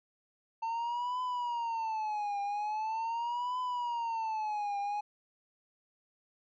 triangle tone with vibrato, 900 Hz, A5, 39 cents sharp, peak -30 dBFS, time 0.62-5.01 s, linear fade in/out 10 ms, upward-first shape triangle, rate 0.42 Hz, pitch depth 200 cents each way, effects resampled to 16000 Hz

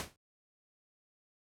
pink noise with exponential decay, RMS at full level -33 dBFS, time 0-0.16 s, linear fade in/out 0 ms, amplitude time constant 33 ms, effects high-pass 60 Hz 12 dB/octave + low-pass 12000 Hz 12 dB/octave

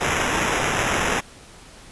blue noise with sample-and-hold, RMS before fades -22 dBFS, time 0-1.21 s, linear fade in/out 20 ms, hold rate 4410 Hz, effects pink hiss -45 dBFS RMS until 1.91 s + resampled to 24000 Hz

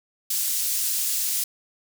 pink high-pass noise, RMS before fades -25 dBFS, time 0.3-1.44 s, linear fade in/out 5 ms, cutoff 6800 Hz, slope 12 dB/octave, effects none

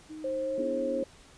sine tone, 311.1 Hz, D#4, in tune, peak -39 dBFS, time 0.09-0.67 s, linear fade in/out 20 ms
sine tone with pitch glide, 530 to 537.4 Hz, C5 to C5, +22 to +46 cents, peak -29 dBFS, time 0.24-1.04 s, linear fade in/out 5 ms, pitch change +24 cents, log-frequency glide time 0.41-0.54 s
sine chord, E dominant seventh, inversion second, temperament equal, 246.9 / 293.7 / 329.6 / 415.3 Hz, B3 / D4 / E4 / G#4, 0 / 0 / 0 / 0 cents, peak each -36 / -36 / -38 / -40 dBFS, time 0.58-1.03 s, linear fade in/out 2 ms
effects pink hiss -55 dBFS RMS until 1.37 s + resampled to 22050 Hz

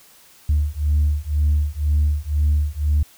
sine beating tone pair, 73.42 / 75.42 Hz, D2 / D2, 0 / +47 cents, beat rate 2 Hz, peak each -18 dBFS, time 0.49-3.03 s, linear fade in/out 5 ms, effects tanh soft clip ceiling -11 dBFS + white hiss -50 dBFS RMS until 3.17 s

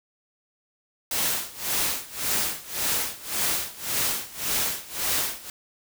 white noise with tremolo, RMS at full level -24 dBFS, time 1.11-5.5 s, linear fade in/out 2 ms, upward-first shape sine, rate 1.8 Hz, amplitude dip 90%, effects none

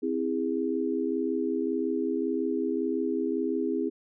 sine chord, C augmented, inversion none, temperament just, 261.6 / 327 / 408.8 Hz, C4 / E4 / G#4, 0 / -14 / -27 cents, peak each -30 dBFS, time 0.02-3.9 s, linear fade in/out 20 ms, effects none

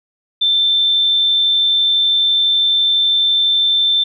sine tone, 3554 Hz, A7, 17 cents sharp, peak -11 dBFS, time 0.41-4.04 s, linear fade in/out 10 ms, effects none

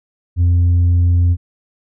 sine tone with tanh clipping, 87.31 Hz, F2, in tune, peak -10 dBFS, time 0.36-1.37 s, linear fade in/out 50 ms, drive 2 dB, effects none

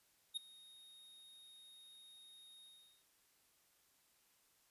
square tone with ADSR envelope, 3728 Hz, A#7, 1 cent flat, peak -37 dBFS, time 0.34-3.05 s, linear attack 28 ms, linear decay 9 ms, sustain -22 dB, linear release 410 ms, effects white hiss -74 dBFS RMS until 4.7 s + resampled to 32000 Hz

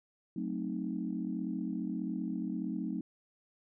sine chord, F# diminished seventh, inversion none, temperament equal, 185 / 220 / 261.6 / 311.1 Hz, F#3 / A3 / C4 / Eb4, 0 / 0 / 0 / 0 cents, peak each -38 / -38 / -39 / -39 dBFS, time 0.36-3.01 s, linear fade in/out 5 ms, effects tanh soft clip ceiling -22 dBFS

